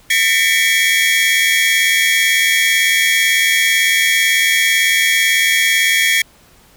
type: tone cluster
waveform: 45% pulse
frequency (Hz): 1802 / 1989 / 2220 / 2298 / 3290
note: A6 / B6 / C#7 / D7 / G#7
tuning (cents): +41 / +12 / +2 / -38 / -17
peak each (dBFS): -18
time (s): 0.1-6.22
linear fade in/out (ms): 5
effects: pink hiss -48 dBFS RMS until 6.76 s